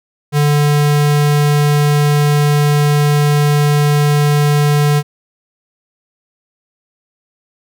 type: tone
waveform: square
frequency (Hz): 146.83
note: D3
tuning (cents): 0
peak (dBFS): -10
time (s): 0.32-5.03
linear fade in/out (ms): 50
effects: none